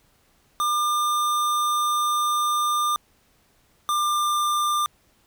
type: tone pair in turn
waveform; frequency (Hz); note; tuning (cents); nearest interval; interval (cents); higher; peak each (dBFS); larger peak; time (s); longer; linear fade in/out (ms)
square; 1200 / 1195.1; D6 / D6; +37 / +30; unison; 7; first; -21; neither; 0.6-2.96 / 3.89-4.86; first; 0
effects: pink hiss -62 dBFS RMS until 5.26 s